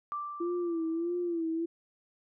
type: tone with exponential decay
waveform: sine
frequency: 1174.7 Hz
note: D6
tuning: in tune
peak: -31 dBFS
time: 0.12-1.41 s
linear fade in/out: 0 ms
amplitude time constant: 280 ms
type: tone with vibrato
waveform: sine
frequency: 338.4 Hz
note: E4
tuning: 45 cents sharp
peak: -29 dBFS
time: 0.4-1.66 s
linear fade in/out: 10 ms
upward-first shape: sine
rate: 1.6 Hz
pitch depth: 76 cents each way
effects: none